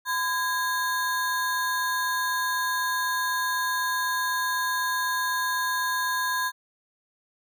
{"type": "ring-modulated tone", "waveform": "square", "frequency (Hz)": 1326, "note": "E6", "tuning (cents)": 10, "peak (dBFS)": -22, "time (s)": [0.05, 6.52], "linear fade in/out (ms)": 50, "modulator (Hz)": 314, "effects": []}